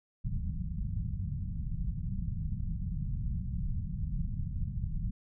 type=low-pass noise; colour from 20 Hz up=pink; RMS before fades=-34 dBFS; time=0.24-5.11 s; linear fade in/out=10 ms; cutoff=190 Hz; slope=48 dB/octave; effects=none